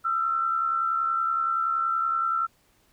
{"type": "tone pair together", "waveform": "sine", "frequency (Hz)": [1278, 1348.6], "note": ["D#6", "E6"], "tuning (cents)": [46, 39], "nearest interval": "minor second", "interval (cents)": 93, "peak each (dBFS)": [-32, -23], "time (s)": [0.04, 2.47], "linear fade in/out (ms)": 20, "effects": ["pink hiss -64 dBFS RMS until 2.92 s"]}